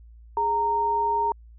sine tone pair together, 415.4 / 925 Hz, G#4 / A#5, 0 / -14 cents, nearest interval octave + major second, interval 1386 cents, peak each -30 / -21 dBFS, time 0.37-1.32 s, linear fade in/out 2 ms, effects added 57 Hz sine -45 dBFS peak until 1.58 s

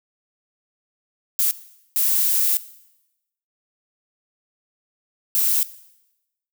violet noise bursts at uneven times, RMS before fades -19 dBFS, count 3, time 1.39-1.51 / 1.96-2.57 / 5.35-5.63 s, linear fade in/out 0 ms, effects noise-tail reverb RT60 0.9 s tail -17 dB re dry

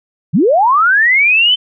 sine linear sweep, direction up, 123.47 to 3095 Hz, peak -7 dBFS, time 0.33-1.56 s, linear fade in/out 20 ms, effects none

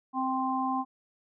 harmonic tone, 261.6 Hz, C4, in tune, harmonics 1 / 3 / 4, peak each -31 / -31 / -31 dBFS, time 0.13-0.85 s, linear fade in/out 50 ms, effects none

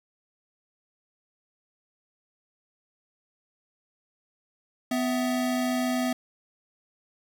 square tone pair together, 250.6 / 658 Hz, B3 / E5, +25 / -3 cents, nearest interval octave + perfect fourth, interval 1672 cents, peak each -26 / -32 dBFS, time 4.91-6.13 s, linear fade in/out 5 ms, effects none

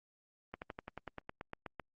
slowing click train, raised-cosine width 0.5 ms, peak -27 dBFS, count 13, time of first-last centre 0.54-1.797 s, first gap 79 ms, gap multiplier 1.05, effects Opus 24 kbps

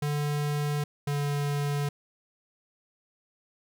square tone pair in turn, 146.83 / 144.14 Hz, D3 / D3, 0 / -32 cents, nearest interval unison, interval 32 cents, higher first, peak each -27 dBFS, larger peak neither, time 0.02-0.84 / 1.07-1.89 s, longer neither, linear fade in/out 5 ms, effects none

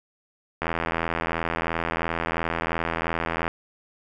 click train, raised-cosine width 0.5 ms, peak -10 dBFS, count 238, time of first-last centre 0.62-3.479 s, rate 82.9 Hz, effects none

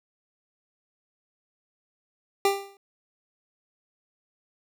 25% pulse tone with exponential decay, 396.4 Hz, G4, 19 cents sharp, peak -13 dBFS, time 2.45-2.77 s, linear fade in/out 2 ms, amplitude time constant 69 ms, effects none

